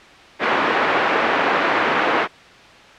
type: band-pass noise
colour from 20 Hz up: white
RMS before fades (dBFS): -18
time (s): 0.39-2.28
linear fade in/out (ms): 50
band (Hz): 300 to 1700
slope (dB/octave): 12
effects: white hiss -43 dBFS RMS until 2.98 s + low-pass 3000 Hz 12 dB/octave